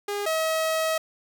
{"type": "tone pair in turn", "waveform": "sawtooth", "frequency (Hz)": [408.1, 639.8], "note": ["G#4", "D#5"], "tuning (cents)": [-30, 48], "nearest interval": "minor sixth", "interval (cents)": 778, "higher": "second", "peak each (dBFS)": [-23, -19], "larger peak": "second", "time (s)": [[0.08, 0.26], [0.26, 0.98]], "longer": "second", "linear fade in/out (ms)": 5, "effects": []}